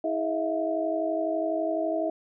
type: tone cluster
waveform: sine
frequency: 322.3 / 415.9 / 644 / 696 Hz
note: E4 / G#4 / E5 / F5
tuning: -39 / +2 / -41 / -6 cents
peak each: -30 / -36 / -27 / -34 dBFS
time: 0.04-2.1 s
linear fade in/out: 5 ms
effects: none